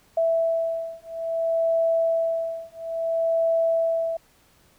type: beating tone pair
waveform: sine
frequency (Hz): 659.3 / 659.89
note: E5 / E5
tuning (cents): 0 / +2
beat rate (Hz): 0.59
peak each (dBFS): -24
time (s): 0.17-4.17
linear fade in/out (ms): 5
effects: pink hiss -59 dBFS RMS until 4.78 s